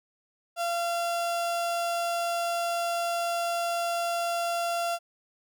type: tone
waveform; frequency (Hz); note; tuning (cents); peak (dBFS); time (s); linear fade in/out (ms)
35% pulse; 686; F5; -31; -25; 0.56-4.99; 50
effects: none